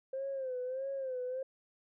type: tone with vibrato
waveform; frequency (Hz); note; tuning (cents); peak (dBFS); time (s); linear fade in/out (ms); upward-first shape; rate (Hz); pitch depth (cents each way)
sine; 523.3; C5; 0; -34; 0.13-1.43; 5; sine; 1.6; 82
effects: tanh soft clip ceiling -30 dBFS